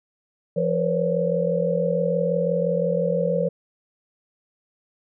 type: tone cluster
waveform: sine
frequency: 172 / 475.7 / 515 / 561 Hz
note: F3 / A#4 / C5 / C#5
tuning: -26 / +35 / -28 / +21 cents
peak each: -25 dBFS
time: 0.56-3.49 s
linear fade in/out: 10 ms
effects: none